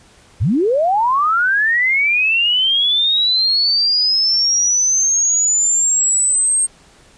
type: linear sweep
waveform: sine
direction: up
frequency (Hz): 69.3 to 8530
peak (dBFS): -12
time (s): 0.4-6.67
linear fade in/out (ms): 20
effects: pink hiss -48 dBFS RMS until 7.17 s + resampled to 22050 Hz